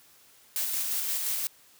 blue noise with tremolo, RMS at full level -29 dBFS, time 0.56-1.47 s, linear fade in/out 0 ms, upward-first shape square, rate 5.7 Hz, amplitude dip 25%, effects white hiss -58 dBFS RMS until 1.79 s + high-pass 60 Hz 12 dB/octave

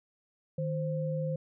sine tone pair together, 155.56 / 523.2 Hz, D#3 / C5, 0 / 0 cents, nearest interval octave + major sixth, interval 2100 cents, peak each -31 / -34 dBFS, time 0.58-1.36 s, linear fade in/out 5 ms, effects none

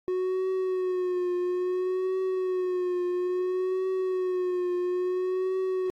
triangle tone with vibrato, 366.4 Hz, F#4, 17 cents flat, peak -23 dBFS, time 0.08-5.9 s, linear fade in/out 0 ms, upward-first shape triangle, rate 0.59 Hz, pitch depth 50 cents each way, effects AAC 48 kbps

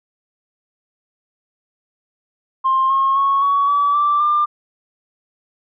sine tone with pitch steps, 1058 / 1079.6 / 1101.7 / 1124.2 / 1147.1 / 1170.5 / 1194.4 Hz, C6 / C#6 / C#6 / C#6 / D6 / D6 / D6, +19 / -46 / -11 / +24 / -41 / -6 / +29 cents, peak -12 dBFS, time 2.64-4.46 s, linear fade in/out 20 ms, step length 260 ms, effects tanh soft clip ceiling -8 dBFS

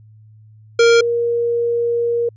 square / sine tone pair in turn, 466.2 / 471.3 Hz, A#4 / A#4, 0 / +19 cents, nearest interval unison, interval 19 cents, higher second, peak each -9 / -15 dBFS, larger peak first, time 0.79-1.01 / 1.01-2.29 s, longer second, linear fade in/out 5 ms, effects added 108 Hz sine -42 dBFS peak until 2.36 s + resampled to 16000 Hz

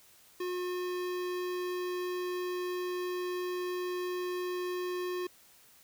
square tone with notch filter, 360.3 Hz, F#4, 46 cents flat, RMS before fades -35 dBFS, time 0.4-5.27 s, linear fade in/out 5 ms, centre 8200 Hz, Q 1.1, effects white hiss -60 dBFS RMS until 5.83 s

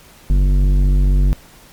sine tone with tanh clipping, 47.69 Hz, G1, 47 cents flat, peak -12 dBFS, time 0.3-1.33 s, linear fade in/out 0 ms, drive 12 dB, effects pink hiss -45 dBFS RMS until 1.72 s + Opus 48 kbps

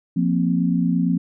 sine chord, F suspended fourth, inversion none, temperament equal, 174.61 / 233.1 / 261.6 Hz, F3 / Bb3 / C4, 0 / 0 / 0 cents, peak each -19 / -23 / -22 dBFS, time 0.16-1.18 s, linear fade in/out 10 ms, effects none

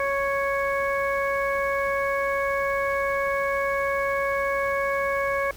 harmonic tone, 554.4 Hz, C#5, in tune, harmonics 1 / 2 / 3 / 4, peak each -25 / -28 / -30 / -31 dBFS, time 0-5.51 s, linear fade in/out 2 ms, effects added 50 Hz sine -46 dBFS peak until 5.56 s + pink hiss -46 dBFS RMS until 5.56 s

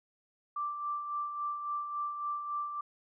sine tone with tremolo, 1174.7 Hz, D6, in tune, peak -31 dBFS, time 0.56-2.81 s, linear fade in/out 5 ms, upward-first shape sine, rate 3.6 Hz, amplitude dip 50%, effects none

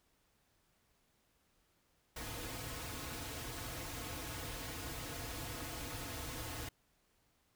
pink noise with comb filter, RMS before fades -44 dBFS, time 2.16-6.69 s, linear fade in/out 5 ms, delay 5.1 ms, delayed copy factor -0.95, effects pink hiss -75 dBFS RMS until 7.55 s

